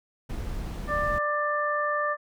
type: noise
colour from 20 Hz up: brown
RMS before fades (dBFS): -33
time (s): 0.29-1.19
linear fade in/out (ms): 10
type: harmonic tone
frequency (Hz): 592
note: D5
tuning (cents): +14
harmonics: 1 / 2 / 3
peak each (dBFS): -29 / -27 / -30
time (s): 0.87-2.17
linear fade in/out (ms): 50
effects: none